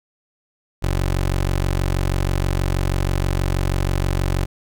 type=tone; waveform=20% pulse; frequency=46.25 Hz; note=F#1; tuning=in tune; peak=-13 dBFS; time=0.82-4.46 s; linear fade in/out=20 ms; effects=none